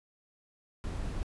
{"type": "noise", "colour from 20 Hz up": "brown", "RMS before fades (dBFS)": -35, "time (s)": [0.84, 1.23], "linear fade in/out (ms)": 0, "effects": ["resampled to 24000 Hz"]}